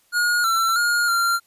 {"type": "tone with pitch steps", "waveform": "square", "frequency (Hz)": [1436, 1346, 1424, 1382], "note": ["F6", "E6", "F6", "F6"], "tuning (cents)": [48, 36, 33, -19], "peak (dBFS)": -18, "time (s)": [0.12, 1.4], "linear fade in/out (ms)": 50, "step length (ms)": 320, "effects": ["white hiss -61 dBFS RMS until 1.46 s", "resampled to 32000 Hz"]}